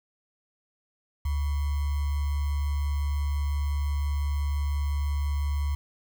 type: tone with sample-and-hold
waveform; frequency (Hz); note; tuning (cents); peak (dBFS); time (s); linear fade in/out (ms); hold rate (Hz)
sine; 72.1; D2; -31; -24; 1.25-5.75; 5; 1050
effects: none